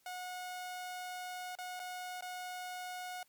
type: tone with dropouts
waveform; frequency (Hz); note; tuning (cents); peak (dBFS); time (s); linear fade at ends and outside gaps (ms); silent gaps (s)
sawtooth; 728; F#5; -28; -37; 0.06-3.23; 2; 1.553-1.586 / 1.795-1.799 / 2.209-2.223
effects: white hiss -71 dBFS RMS until 3.28 s + MP3 96 kbps